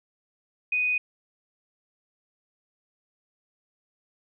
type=tone; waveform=sine; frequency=2489 Hz; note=D#7; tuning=in tune; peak=-22 dBFS; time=0.72-0.98 s; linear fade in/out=5 ms; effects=none